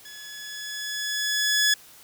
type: tone with level ramp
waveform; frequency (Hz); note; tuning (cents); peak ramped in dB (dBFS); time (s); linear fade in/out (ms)
15% pulse; 1700; G#6; +40; -35 to -11; 0.05-1.74; 5
effects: white hiss -50 dBFS RMS until 2.03 s